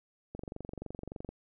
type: click train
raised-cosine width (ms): 2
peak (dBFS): -27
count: 23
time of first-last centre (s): 0.35-1.29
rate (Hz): 23.4
effects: none